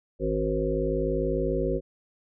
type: harmonic tone with a mistuned harmonic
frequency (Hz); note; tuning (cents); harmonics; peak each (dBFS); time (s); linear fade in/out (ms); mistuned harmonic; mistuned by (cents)
53.4; G#1; +49; 1 / 3 / 5 / 7 / 9 / 10; -30 / -33 / -33 / -29 / -31 / -31; 0.19-1.81; 50; 9; -25
effects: none